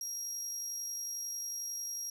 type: tone with amplitude modulation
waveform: 35% pulse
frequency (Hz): 5640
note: F8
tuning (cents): +16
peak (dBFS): -33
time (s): 0.01-2.1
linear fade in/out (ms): 2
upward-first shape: sine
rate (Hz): 51.1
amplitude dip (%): 30
effects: none